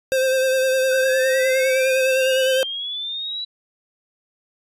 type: tone with vibrato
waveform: square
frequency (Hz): 523.3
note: C5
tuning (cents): 0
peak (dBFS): -17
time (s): 0.12-2.63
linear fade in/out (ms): 0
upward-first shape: sine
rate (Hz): 9.8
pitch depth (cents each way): 26
type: linear sweep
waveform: sine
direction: up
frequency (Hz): 1480 to 3951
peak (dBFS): -25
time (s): 0.91-3.45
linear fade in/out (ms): 10
effects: resampled to 32000 Hz